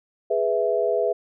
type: chord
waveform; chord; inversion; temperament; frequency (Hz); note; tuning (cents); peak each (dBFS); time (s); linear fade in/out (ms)
sine; E major; first; equal; 415.3 / 493.9 / 659.3; G#4 / B4 / E5; 0 / 0 / 0; -24 / -24 / -23; 0.3-1.13; 10
effects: none